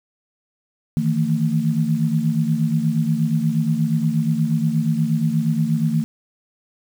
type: tone cluster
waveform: sine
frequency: 154.9 / 163.3 / 226 Hz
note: D#3 / E3 / A3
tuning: -7 / -16 / +47 cents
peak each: -21 dBFS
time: 0.97-6.04 s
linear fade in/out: 0 ms
effects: 7-bit